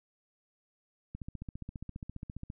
click train, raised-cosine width 5 ms, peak -28 dBFS, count 21, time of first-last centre 1.15-2.501 s, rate 14.8 Hz, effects none

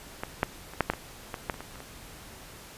clicks, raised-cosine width 0.5 ms, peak -16 / -8 / -26 / -7 / -9 / -19 / -18 / -12 / -26 / -24 / -30 / -27 dBFS, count 12, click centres 0.235 / 0.431 / 0.736 / 0.807 / 0.9 / 0.936 / 1.342 / 1.498 / 1.542 / 1.606 / 1.757 / 1.804 s, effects pink hiss -47 dBFS RMS until 2.77 s + resampled to 32000 Hz

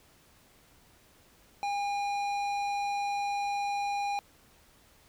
sine tone with tanh clipping, 810 Hz, G#5, 43 cents flat, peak -31 dBFS, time 1.63-4.19 s, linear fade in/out 0 ms, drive 14 dB, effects pink hiss -61 dBFS RMS until 5.08 s

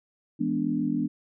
sine chord, E dominant seventh, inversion none, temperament equal, 164.81 / 207.7 / 246.9 / 293.7 Hz, E3 / G#3 / B3 / D4, 0 / 0 / 0 / 0 cents, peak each -33 / -31 / -28 / -28 dBFS, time 0.39-1.08 s, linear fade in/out 20 ms, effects none

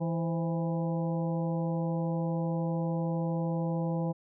harmonic tone with a mistuned harmonic, 164.81 Hz, E3, in tune, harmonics 1 / 2 / 3 / 4 / 5 / 6, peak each -29 / -38 / -36 / -44 / -41 / -47 dBFS, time 0-4.13 s, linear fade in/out 20 ms, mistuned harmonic 3, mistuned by +68 cents, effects none

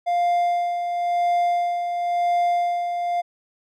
triangle tone with tremolo, 700 Hz, F5, 4 cents sharp, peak -15 dBFS, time 0.06-3.22 s, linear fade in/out 20 ms, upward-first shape sine, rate 0.96 Hz, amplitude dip 50%, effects none

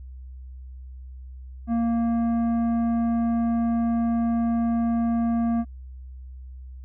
triangle tone with tanh clipping, 232 Hz, A#3, 8 cents flat, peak -22 dBFS, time 1.67-5.65 s, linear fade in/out 50 ms, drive 14 dB, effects added 64 Hz sine -37 dBFS peak until 6.84 s

